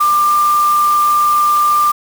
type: tone in noise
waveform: sine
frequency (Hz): 1191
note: D6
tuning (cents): +24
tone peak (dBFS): -9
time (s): 0-1.92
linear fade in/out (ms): 10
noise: white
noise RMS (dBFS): -27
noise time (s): 0-1.92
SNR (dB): +15
effects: none